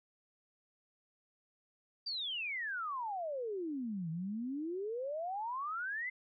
sine exponential two-way sweep, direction down then up, 4772 to 157.1 to 2088 Hz, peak -36 dBFS, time 2.06-6.1 s, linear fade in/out 10 ms, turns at 4.1 s, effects none

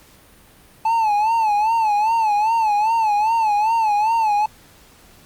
triangle tone with vibrato, 870 Hz, A5, 20 cents flat, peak -13 dBFS, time 0.85-4.46 s, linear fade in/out 5 ms, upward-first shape sine, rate 2.5 Hz, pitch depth 100 cents each way, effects pink hiss -49 dBFS RMS until 5.25 s + Opus 48 kbps

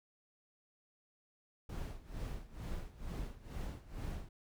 brown noise with tremolo, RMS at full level -40 dBFS, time 1.69-4.29 s, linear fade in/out 5 ms, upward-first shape sine, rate 2.2 Hz, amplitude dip 85%, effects none

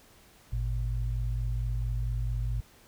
sine tone pair together, 52.01 / 116.54 Hz, G#1 / A#2, +3 / 0 cents, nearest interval octave + major second, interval 1397 cents, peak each -29 / -32 dBFS, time 0.52-2.61 s, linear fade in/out 10 ms, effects pink hiss -58 dBFS RMS until 2.87 s

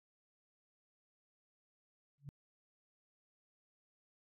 sine tone with exponential growth, 141.4 Hz, C#3, 35 cents sharp, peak -40 dBFS, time 2.18-2.29 s, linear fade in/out 0 ms, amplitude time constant 22 ms, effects MP3 64 kbps

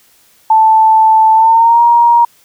sine tone with pitch glide, 880 to 943.2 Hz, A5 to A#5, 0 to +20 cents, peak -4 dBFS, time 0.5-2.25 s, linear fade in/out 5 ms, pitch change +120 cents, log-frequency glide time 1.33-1.82 s, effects white hiss -49 dBFS RMS until 2.44 s

